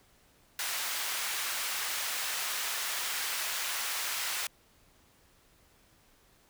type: high-pass noise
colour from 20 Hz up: pink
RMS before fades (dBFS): -34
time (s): 0.59-4.47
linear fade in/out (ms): 2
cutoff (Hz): 1300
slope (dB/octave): 12
effects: pink hiss -64 dBFS RMS until 6.49 s